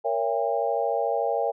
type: chord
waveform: sine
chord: A# diminished seventh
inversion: none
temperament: just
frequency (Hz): 466.2 / 559.4 / 671.3 / 805.5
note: A#4 / C#5 / E5 / G5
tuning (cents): 0 / +16 / +31 / +47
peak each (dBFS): -28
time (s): 0.04-1.52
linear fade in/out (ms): 20
effects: none